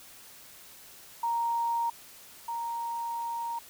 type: tone pair in turn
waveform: sine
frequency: 932.3 / 932.3 Hz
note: A#5 / A#5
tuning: 0 / 0 cents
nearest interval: unison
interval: 0 cents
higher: neither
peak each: -26 / -31 dBFS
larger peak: first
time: 1.23-1.9 / 2.48-3.59 s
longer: second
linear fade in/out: 5 ms
effects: white hiss -51 dBFS RMS until 3.69 s